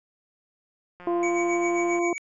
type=click train; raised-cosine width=0.5 ms; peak=-30 dBFS; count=177; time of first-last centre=1-1.989 s; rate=178 Hz
type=harmonic tone; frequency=345.9 Hz; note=F4; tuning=17 cents flat; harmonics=1 / 2 / 3; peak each=-23 / -29 / -33 dBFS; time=1.07-2.13 s; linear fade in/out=2 ms
type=tone with tremolo; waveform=square; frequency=2262 Hz; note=C#7; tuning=34 cents sharp; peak=-28 dBFS; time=1.23-2.18 s; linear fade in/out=0 ms; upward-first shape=sine; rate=7.5 Hz; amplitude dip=70%
effects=resampled to 22050 Hz